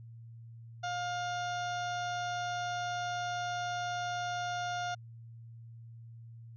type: tone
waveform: 30% pulse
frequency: 709 Hz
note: F5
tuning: 26 cents sharp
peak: -31 dBFS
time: 0.83-4.95 s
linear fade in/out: 10 ms
effects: added 115 Hz sine -47 dBFS peak until 6.56 s + resampled to 16000 Hz